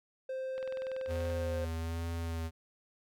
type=tone; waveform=triangle; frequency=523.3 Hz; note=C5; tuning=in tune; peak=-33 dBFS; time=0.29-1.65 s; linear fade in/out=5 ms
type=click train; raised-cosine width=0.3 ms; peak=-31 dBFS; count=16; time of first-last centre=0.58-1.301 s; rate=20.8 Hz
type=tone with vibrato; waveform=square; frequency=82.7 Hz; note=E2; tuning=6 cents sharp; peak=-35 dBFS; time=1.07-2.51 s; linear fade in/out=50 ms; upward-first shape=sine; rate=1.2 Hz; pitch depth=24 cents each way
effects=none